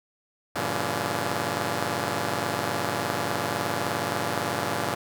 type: chord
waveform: 5% pulse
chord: G diminished seventh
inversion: none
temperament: just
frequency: 98 / 117.6 / 141.12 / 169.34 Hz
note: G2 / Bb2 / Db3 / Fb3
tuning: 0 / +16 / +31 / +47 cents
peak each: -21 dBFS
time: 0.55-4.95 s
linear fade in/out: 10 ms
effects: none